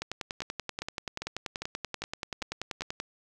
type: two click trains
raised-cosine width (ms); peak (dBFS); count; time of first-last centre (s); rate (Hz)
0.2; -16 / -18; 32 / 7; 0.02-3.001 / 0.42-2.82; 10.4 / 2.5
effects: none